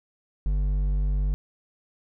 triangle tone with hard clipping, 49 Hz, G1, in tune, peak -23 dBFS, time 0.46-1.34 s, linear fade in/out 0 ms, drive 10 dB, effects none

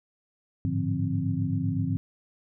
sine tone cluster, 101.1 / 108.9 / 146.4 / 172.4 / 263 Hz, G#2 / A2 / D3 / F3 / C4, -46 / -17 / -5 / -22 / +9 cents, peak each -31 dBFS, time 0.65-1.97 s, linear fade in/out 0 ms, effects none

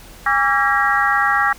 harmonic tone with a mistuned harmonic, 271.6 Hz, C#4, 35 cents flat, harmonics 3 / 4 / 5 / 6 / 7, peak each -20 / -20 / -20 / -20 / -20 dBFS, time 0.26-1.53 s, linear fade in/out 5 ms, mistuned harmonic 4, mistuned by +96 cents, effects added 41 Hz sine -42 dBFS peak until 1.58 s + pink hiss -42 dBFS RMS until 1.58 s

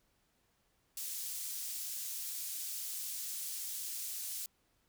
pink high-pass noise, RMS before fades -41 dBFS, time 0.97-4.46 s, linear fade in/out 2 ms, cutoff 6800 Hz, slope 12 dB/octave, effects pink hiss -75 dBFS RMS until 4.88 s

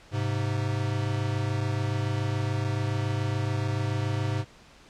square tone pair together, 103.78 / 130.81 Hz, G#2 / C3, -1 / 0 cents, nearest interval major third, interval 401 cents, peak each -28 / -31 dBFS, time 0.11-4.45 s, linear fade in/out 50 ms, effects pink hiss -53 dBFS RMS until 4.89 s + low-pass 6000 Hz 12 dB/octave

